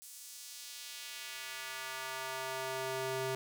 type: tone with high-pass filter sweep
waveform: square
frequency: 131.5 Hz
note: C3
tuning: 9 cents sharp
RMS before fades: -41 dBFS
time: 0.02-3.35 s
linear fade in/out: 0 ms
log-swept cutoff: 8300 to 300 Hz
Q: 0.95
effects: none